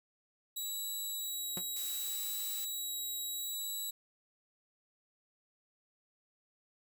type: tone with vibrato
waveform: 10% pulse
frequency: 3886 Hz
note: B7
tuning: 29 cents flat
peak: -30 dBFS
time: 0.56-3.91 s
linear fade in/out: 10 ms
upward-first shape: sine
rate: 0.69 Hz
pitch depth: 13 cents each way
type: tone with exponential decay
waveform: sawtooth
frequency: 180 Hz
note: F#3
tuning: 47 cents flat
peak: -33 dBFS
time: 1.57-1.65 s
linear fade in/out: 2 ms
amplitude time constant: 17 ms
type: noise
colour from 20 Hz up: blue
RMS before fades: -44 dBFS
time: 1.76-2.65 s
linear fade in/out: 5 ms
effects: none